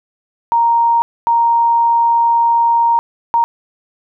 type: tone bursts at uneven times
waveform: sine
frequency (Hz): 932.3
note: A#5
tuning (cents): 0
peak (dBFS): -9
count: 3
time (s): 0.52-1.02 / 1.27-2.99 / 3.34-3.44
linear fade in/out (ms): 0
effects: none